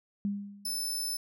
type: tone with exponential decay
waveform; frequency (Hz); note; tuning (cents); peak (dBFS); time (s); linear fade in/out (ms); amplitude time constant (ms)
sine; 201.7; G3; +50; -26; 0.25-0.85; 0; 130
type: tone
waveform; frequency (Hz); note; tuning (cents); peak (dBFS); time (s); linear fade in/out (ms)
20% pulse; 5274; E8; 0; -26; 0.65-1.17; 5
effects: none